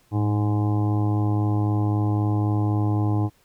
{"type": "harmonic tone with a mistuned harmonic", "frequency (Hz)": 103.83, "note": "G#2", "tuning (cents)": 0, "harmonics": [1, 2, 3, 4, 5, 6, 7, 8, 9, 10], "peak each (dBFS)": [-20, -33, -26, -37, -42, -44, -37, -35, -46, -40], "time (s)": [0.11, 3.3], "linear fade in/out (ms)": 50, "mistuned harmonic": 1, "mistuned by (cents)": 55, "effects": ["pink hiss -61 dBFS RMS until 3.44 s"]}